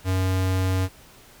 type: tone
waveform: square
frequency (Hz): 93.6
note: F#2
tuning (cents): +20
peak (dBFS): -21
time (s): 0.04-0.89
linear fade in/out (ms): 50
effects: pink hiss -50 dBFS RMS until 1.4 s